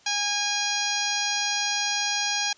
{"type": "harmonic tone with a mistuned harmonic", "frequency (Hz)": 820, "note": "G#5", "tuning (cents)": -22, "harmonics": [1, 2, 3, 4, 5, 6, 7, 8], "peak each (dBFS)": [-32, -32, -32, -32, -32, -32, -32, -32], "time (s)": [0.06, 2.53], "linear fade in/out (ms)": 5, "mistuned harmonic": 7, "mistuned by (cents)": -26, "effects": ["white hiss -56 dBFS RMS until 2.57 s", "resampled to 16000 Hz"]}